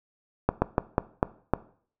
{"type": "slowing click train", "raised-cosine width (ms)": 1, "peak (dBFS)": -6, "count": 6, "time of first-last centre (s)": [0.49, 1.536], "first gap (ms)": 130, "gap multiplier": 1.24, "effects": ["noise-tail reverb RT60 0.5 s tail -18 dB re dry"]}